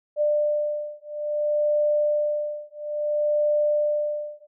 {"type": "beating tone pair", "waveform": "sine", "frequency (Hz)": [595, 595.59], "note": ["D5", "D5"], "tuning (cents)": [22, 24], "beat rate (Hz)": 0.59, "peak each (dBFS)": -24, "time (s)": [0.16, 4.47], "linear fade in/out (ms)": 50, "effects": []}